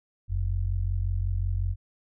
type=tone pair together; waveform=sine; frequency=45.5 / 91 Hz; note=F#1 / F#2; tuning=-28 / -28 cents; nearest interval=octave; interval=1200 cents; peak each=-27 dBFS; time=0.28-1.76 s; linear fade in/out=50 ms; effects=none